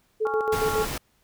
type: tone with tremolo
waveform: sine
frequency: 435.1 Hz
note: A4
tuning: 19 cents flat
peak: -21 dBFS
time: 0.2-0.86 s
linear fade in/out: 20 ms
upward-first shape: square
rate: 7.2 Hz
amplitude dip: 65%
type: chord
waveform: sine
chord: Db major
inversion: second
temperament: just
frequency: 831.5 / 1108.7 / 1385.9 Hz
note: Ab5 / Db6 / F6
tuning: +2 / 0 / -14 cents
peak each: -30 / -33 / -32 dBFS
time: 0.25-0.85 s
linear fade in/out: 5 ms
type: noise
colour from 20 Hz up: pink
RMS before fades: -31 dBFS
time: 0.52-0.98 s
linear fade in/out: 5 ms
effects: pink hiss -66 dBFS RMS until 1.23 s